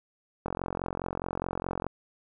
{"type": "click train", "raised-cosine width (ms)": 1, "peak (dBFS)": -17, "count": 64, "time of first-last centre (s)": [0.46, 1.866], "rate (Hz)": 44.8, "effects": []}